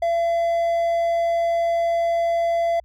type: tone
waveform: triangle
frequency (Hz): 677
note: E5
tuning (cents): +46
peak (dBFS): -16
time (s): 0.02-2.8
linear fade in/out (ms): 5
effects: added 60 Hz sine -49 dBFS peak until 2.84 s